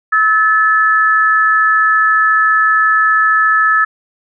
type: tone pair together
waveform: sine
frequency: 1298.3 / 1733 Hz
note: E6 / A6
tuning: -27 / -27 cents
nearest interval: perfect fourth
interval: 500 cents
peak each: -11 dBFS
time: 0.12-3.85 s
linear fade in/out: 10 ms
effects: none